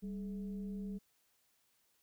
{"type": "tone with frequency modulation", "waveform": "sine", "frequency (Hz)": 196, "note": "G3", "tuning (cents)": 0, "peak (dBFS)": -39, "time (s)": [0.02, 0.99], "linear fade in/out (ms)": 20, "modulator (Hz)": 230, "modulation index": 0.44, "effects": ["white hiss -75 dBFS RMS until 2.02 s"]}